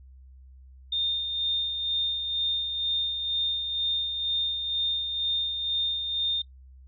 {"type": "tone with tremolo", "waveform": "sine", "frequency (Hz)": 3638, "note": "A#7", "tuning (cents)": -43, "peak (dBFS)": -23, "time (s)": [0.92, 6.42], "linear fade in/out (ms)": 5, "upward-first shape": "sine", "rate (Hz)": 2.1, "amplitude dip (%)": 45, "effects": ["noise-tail reverb RT60 0.1 s tail -19 dB re dry", "added 65 Hz sine -47 dBFS peak until 6.87 s"]}